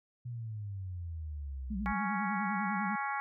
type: exponential sweep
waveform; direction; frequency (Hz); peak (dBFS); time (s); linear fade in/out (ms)
sine; down; 123.47 to 57; -37; 0.25-1.93; 10
type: tone with vibrato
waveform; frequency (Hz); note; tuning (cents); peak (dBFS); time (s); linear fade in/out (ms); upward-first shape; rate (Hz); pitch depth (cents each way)
sine; 200.1; G3; +36; -34; 1.7-2.96; 10; sine; 10; 130
type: harmonic tone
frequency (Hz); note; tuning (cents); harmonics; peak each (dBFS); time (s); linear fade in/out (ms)
277.8; C#4; +4; 3 / 4 / 5 / 6 / 7 / 8; -36 / -38 / -40 / -42 / -43 / -44; 1.86-3.2; 0
effects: none